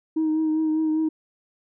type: tone with vibrato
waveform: sine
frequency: 314 Hz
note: D#4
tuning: 16 cents sharp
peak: -18 dBFS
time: 0.16-1.09 s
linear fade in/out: 10 ms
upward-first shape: triangle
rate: 5 Hz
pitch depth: 27 cents each way
effects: tanh soft clip ceiling -17 dBFS